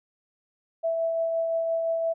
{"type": "tone with tremolo", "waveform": "sine", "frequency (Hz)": 659.3, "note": "E5", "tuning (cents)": 0, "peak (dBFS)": -22, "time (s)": [0.83, 2.14], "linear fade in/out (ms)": 20, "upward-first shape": "triangle", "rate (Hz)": 5.8, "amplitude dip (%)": 30, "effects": []}